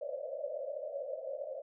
white band-pass noise, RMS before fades -40 dBFS, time 0.01-1.62 s, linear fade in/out 10 ms, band 530 to 610 Hz, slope 96 dB/octave, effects none

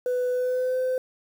sine tone with pitch glide, 497.8 to 512.4 Hz, B4 to C5, +14 to -36 cents, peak -20 dBFS, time 0.06-0.98 s, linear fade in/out 2 ms, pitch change +50 cents, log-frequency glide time 0.31-0.78 s, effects tanh soft clip ceiling -21 dBFS + 8-bit

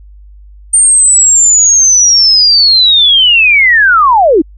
sine linear sweep, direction down, 8860 to 278.7 Hz, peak -3 dBFS, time 0.73-4.42 s, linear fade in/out 10 ms, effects added 50 Hz sine -32 dBFS peak until 4.57 s

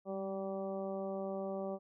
harmonic tone with a mistuned harmonic, 193.2 Hz, G3, 25 cents flat, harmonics 1 / 2 / 3 / 4 / 5 / 6, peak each -42 / -42 / -40 / -47 / -56 / -53 dBFS, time 0.05-1.79 s, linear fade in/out 50 ms, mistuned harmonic 1, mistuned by +22 cents, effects none

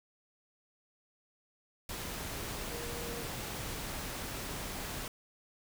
sine tone in noise, 472.1 Hz, A#4, 22 cents sharp, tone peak -43 dBFS, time 2.71-3.23 s, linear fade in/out 2 ms, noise pink, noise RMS -40 dBFS, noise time 1.89-5.08 s, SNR -6 dB, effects none

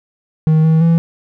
triangle tone with pitch steps, 157.3 / 159.9 / 166.3 Hz, D#3 / D#3 / E3, +19 / +48 / +16 cents, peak -6 dBFS, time 0.47-0.98 s, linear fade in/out 0 ms, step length 170 ms, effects none

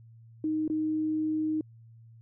sine tone with dropouts, 311.1 Hz, D#4, in tune, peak -26 dBFS, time 0.44-1.61 s, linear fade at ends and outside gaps 2 ms, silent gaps 0.679-0.699 s, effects added 114 Hz sine -50 dBFS peak until 2.21 s

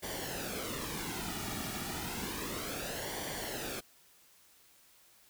pink noise with flanger, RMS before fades -39 dBFS, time 0.02-3.81 s, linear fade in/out 20 ms, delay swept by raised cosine 0.76 to 1.96 ms, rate 0.31 Hz, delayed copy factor -0.65, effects white hiss -63 dBFS RMS until 5.29 s

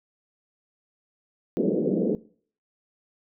pink band-pass noise, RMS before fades -24 dBFS, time 1.57-2.15 s, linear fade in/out 0 ms, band 180 to 510 Hz, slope 48 dB/octave, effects noise-tail reverb RT60 0.5 s tail -21 dB re dry

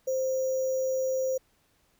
sine tone with sample-and-hold, 523.3 Hz, C5, in tune, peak -25 dBFS, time 0.07-1.38 s, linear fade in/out 10 ms, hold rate 6300 Hz, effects pink hiss -68 dBFS RMS until 1.99 s

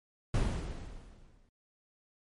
brown noise with exponential decay, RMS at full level -26 dBFS, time 0.34-1.49 s, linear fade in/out 2 ms, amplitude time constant 250 ms, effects MP3 48 kbps

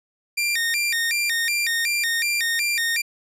sawtooth tone with vibrato, 2093 Hz, C7, in tune, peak -17 dBFS, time 0.37-3.02 s, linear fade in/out 10 ms, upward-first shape square, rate 2.7 Hz, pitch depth 220 cents each way, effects resampled to 32000 Hz

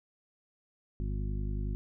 harmonic tone, 50.7 Hz, G#1, 41 cents flat, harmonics 1 / 2 / 3 / 4 / 5 / 7, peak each -32 / -38 / -42 / -44 / -46 / -49 dBFS, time 1-1.75 s, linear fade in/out 0 ms, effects none

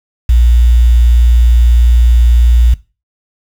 sine tone with quantisation, 59.2 Hz, A#1, 27 cents sharp, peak -4 dBFS, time 0.29-2.74 s, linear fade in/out 5 ms, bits 5, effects noise-tail reverb RT60 0.3 s tail -19 dB re dry

